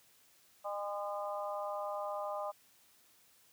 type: harmonic tone with a mistuned harmonic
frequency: 203 Hz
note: G#3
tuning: 39 cents flat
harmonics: 3 / 4 / 5 / 6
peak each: -39 / -42 / -44 / -44 dBFS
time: 0.64-2.52 s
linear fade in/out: 20 ms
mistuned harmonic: 5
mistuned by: +17 cents
effects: white hiss -66 dBFS RMS until 3.52 s + high-pass 60 Hz 12 dB/octave